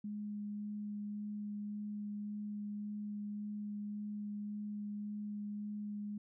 sine tone with vibrato, 207.7 Hz, G#3, in tune, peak -39 dBFS, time 0.04-6.18 s, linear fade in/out 5 ms, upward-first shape sine, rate 1.8 Hz, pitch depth 8 cents each way, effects none

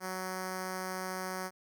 5% pulse tone with notch filter, 186.1 Hz, F#3, 10 cents sharp, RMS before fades -38 dBFS, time 0-1.51 s, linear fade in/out 50 ms, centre 2700 Hz, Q 1.3, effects none

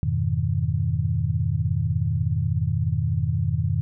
sine chord, F half-diminished seventh, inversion none, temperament equal, 87.31 / 103.83 / 123.47 / 155.56 Hz, F2 / Ab2 / Cb3 / Eb3, 0 / 0 / 0 / 0 cents, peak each -26 dBFS, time 0.03-3.81 s, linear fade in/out 0 ms, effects none

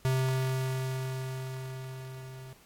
square tone with level ramp, 130.81 Hz, C3, in tune, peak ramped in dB -25 to -44 dBFS, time 0.05-2.53 s, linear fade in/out 0 ms, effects pink hiss -59 dBFS RMS until 2.65 s + AAC 64 kbps

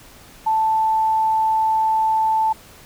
sine tone, 880 Hz, A5, in tune, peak -15 dBFS, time 0.46-2.53 s, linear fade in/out 10 ms, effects pink hiss -45 dBFS RMS until 2.85 s

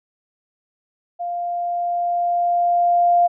sine tone with level ramp, 698.5 Hz, F5, in tune, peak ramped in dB -23 to -11 dBFS, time 1.19-3.28 s, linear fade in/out 20 ms, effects none

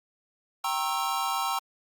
square chord, G diminished seventh, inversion none, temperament equal with one note detuned, 784 / 932.3 / 1080.3 / 1318.5 Hz, G5 / Bb5 / Db6 / Fb6, 0 / 0 / -45 / 0 cents, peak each -33 dBFS, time 0.64-1.59 s, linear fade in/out 5 ms, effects Opus 48 kbps

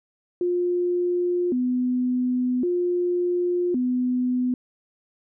sine tone with vibrato, 297.9 Hz, D4, 25 cents sharp, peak -20 dBFS, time 0.41-4.54 s, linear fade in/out 2 ms, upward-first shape square, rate 0.45 Hz, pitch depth 300 cents each way, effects none

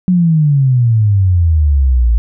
sine exponential sweep, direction down, 185.7 to 55 Hz, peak -7 dBFS, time 0.08-2.18 s, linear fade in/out 0 ms, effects none

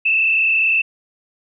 sine tone with frequency modulation, 2637 Hz, E7, in tune, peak -13 dBFS, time 0.05-0.82 s, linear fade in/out 10 ms, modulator 35.6 Hz, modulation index 2, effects none

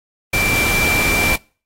sine tone in noise, 2349 Hz, D7, in tune, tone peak -17 dBFS, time 0.33-1.36 s, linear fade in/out 5 ms, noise pink, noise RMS -20 dBFS, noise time 0.33-1.36 s, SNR 0 dB, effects noise-tail reverb RT60 0.4 s tail -25 dB re dry + AAC 48 kbps

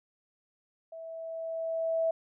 sine tone with level ramp, 654 Hz, E5, 14 cents flat, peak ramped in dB -41 to -24 dBFS, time 0.92-2.11 s, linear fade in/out 5 ms, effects none

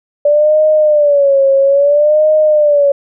sine tone with vibrato, 580 Hz, D5, 22 cents flat, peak -6 dBFS, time 0.25-2.92 s, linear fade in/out 5 ms, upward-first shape sine, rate 0.6 Hz, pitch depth 110 cents each way, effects none

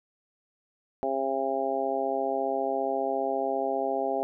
harmonic tone, 134.7 Hz, C#3, 49 cents flat, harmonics 2 / 3 / 4 / 5 / 6, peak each -36 / -32 / -32 / -30 / -32 dBFS, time 1.03-4.23 s, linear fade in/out 0 ms, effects none

